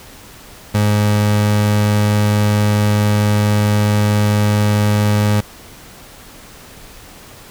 30% pulse tone, 104.5 Hz, G#2, 11 cents sharp, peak -9 dBFS, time 0.74-5.41 s, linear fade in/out 10 ms, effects pink hiss -39 dBFS RMS until 7.5 s

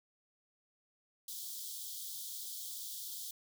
white high-pass noise, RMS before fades -44 dBFS, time 1.28-3.31 s, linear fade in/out 2 ms, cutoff 3200 Hz, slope 96 dB/octave, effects none

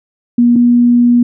sine tone pair in turn, 239.7 / 241 Hz, A#3 / B3, +48 / -42 cents, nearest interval unison, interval 10 cents, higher second, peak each -5 dBFS, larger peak neither, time 0.38-0.56 / 0.56-1.23 s, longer second, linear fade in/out 5 ms, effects none

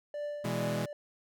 triangle tone with tremolo, 587.3 Hz, D5, in tune, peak -31 dBFS, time 0.14-0.93 s, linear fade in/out 2 ms, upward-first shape triangle, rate 2.4 Hz, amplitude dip 60%
sawtooth chord, E major, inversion second, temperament equal, 123.47 / 164.81 / 207.7 Hz, B2 / E3 / G#3, 0 / 0 / 0 cents, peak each -32 dBFS, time 0.44-0.86 s, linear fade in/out 10 ms
effects none

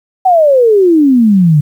sine exponential sweep, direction down, 769 to 142.4 Hz, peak -4 dBFS, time 0.25-1.61 s, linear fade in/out 10 ms, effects 7-bit

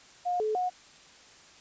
sine tone with pitch steps, 714 / 431.2 / 728 Hz, F5 / A4 / F#5, +38 / -35 / -28 cents, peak -26 dBFS, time 0.25-0.7 s, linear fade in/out 20 ms, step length 150 ms, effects white hiss -54 dBFS RMS until 1.6 s + resampled to 16000 Hz

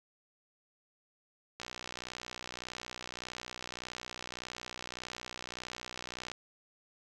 click train, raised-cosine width 0.2 ms, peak -23 dBFS, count 292, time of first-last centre 1.6-6.316 s, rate 61.7 Hz, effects none

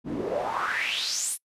pink noise with band-pass filter sweep, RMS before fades -29 dBFS, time 0.04-1.38 s, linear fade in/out 50 ms, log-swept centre 220 to 11000 Hz, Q 5.3, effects noise-tail reverb RT60 0.1 s tail -25 dB re dry + resampled to 32000 Hz

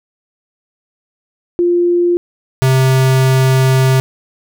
sine / square tone pair in turn, 349.2 / 131.45 Hz, F4 / C3, 0 / +8 cents, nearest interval octave + perfect fourth, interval 1692 cents, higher first, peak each -9 dBFS, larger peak neither, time 1.59-2.17 / 2.62-4 s, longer second, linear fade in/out 0 ms, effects none

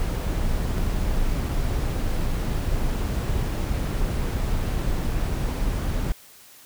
brown noise with dropouts, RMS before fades -24 dBFS, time 0-6.12 s, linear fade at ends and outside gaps 0 ms, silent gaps 0.777-0.781 / 1.487-1.493 s, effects white hiss -49 dBFS RMS until 6.65 s

